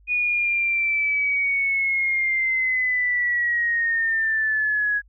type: linear sweep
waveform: sine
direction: down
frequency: 2468 to 1661.2 Hz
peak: -19 dBFS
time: 0.07-5.02 s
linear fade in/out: 50 ms
effects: added 50 Hz sine -51 dBFS peak until 5.08 s